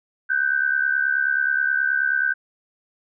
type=tone pair together; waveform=sine; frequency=1504 / 1573.4 Hz; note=F#6 / G6; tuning=+28 / +6 cents; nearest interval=minor second; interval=78 cents; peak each=-21 dBFS; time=0.29-2.34 s; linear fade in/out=20 ms; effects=none